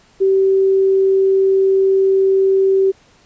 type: tone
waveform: sine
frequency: 385.6 Hz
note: G4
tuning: 28 cents flat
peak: -10 dBFS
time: 0.2-2.92 s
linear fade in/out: 20 ms
effects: pink hiss -51 dBFS RMS until 3.25 s + resampled to 16000 Hz